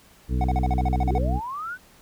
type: harmonic tone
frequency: 63 Hz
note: B1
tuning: 35 cents sharp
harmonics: 1 / 2 / 3 / 4 / 5 / 7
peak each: -22 / -28 / -32 / -34 / -36 / -39 dBFS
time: 0.28-1.41 s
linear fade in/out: 50 ms
type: tone bursts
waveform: triangle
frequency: 740 Hz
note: F#5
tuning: in tune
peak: -21 dBFS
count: 11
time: 0.41-1.182 s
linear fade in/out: 2 ms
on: 32 ms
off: 42 ms
type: linear sweep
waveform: sine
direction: up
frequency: 207.7 to 1542 Hz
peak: -29 dBFS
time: 1.03-1.78 s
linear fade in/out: 50 ms
effects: pink hiss -54 dBFS RMS until 2.01 s